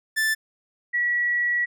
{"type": "tone pair in turn", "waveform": ["45% pulse", "sine"], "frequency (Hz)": [1760, 1932.3], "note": ["A6", "B6"], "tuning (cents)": [0, -38], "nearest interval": "major second", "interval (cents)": 162, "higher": "second", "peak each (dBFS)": -20, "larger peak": "neither", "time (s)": [[0.16, 0.35], [0.93, 1.66]], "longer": "second", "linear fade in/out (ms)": 20, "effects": []}